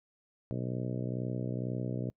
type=harmonic tone; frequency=62.1 Hz; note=B1; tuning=10 cents sharp; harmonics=2 / 3 / 4 / 5 / 6 / 7 / 8 / 9 / 10; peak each=-35 / -39 / -41 / -43 / -45 / -46 / -47 / -48 / -49 dBFS; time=0.51-2.1 s; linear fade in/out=0 ms; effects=noise-tail reverb RT60 0.1 s tail -26 dB re dry